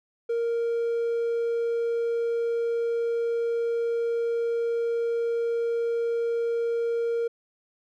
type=tone; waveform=triangle; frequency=465.9 Hz; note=A#4; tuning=1 cent flat; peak=-21 dBFS; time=0.29-7.28 s; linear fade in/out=10 ms; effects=tanh soft clip ceiling -17 dBFS